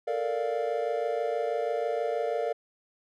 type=chord; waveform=triangle; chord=Bb major seventh; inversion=third; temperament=equal; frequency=440 / 466.2 / 587.3 / 698.5 Hz; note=A4 / Bb4 / D5 / F5; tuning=0 / 0 / 0 / 0 cents; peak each=-33 / -29 / -30 / -31 dBFS; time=0.07-2.53 s; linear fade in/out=10 ms; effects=none